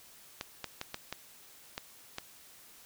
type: clicks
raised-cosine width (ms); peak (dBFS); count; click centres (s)
0.2; -19; 7; 0.411 / 0.643 / 0.814 / 0.944 / 1.126 / 1.779 / 2.184
effects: white hiss -56 dBFS RMS until 2.85 s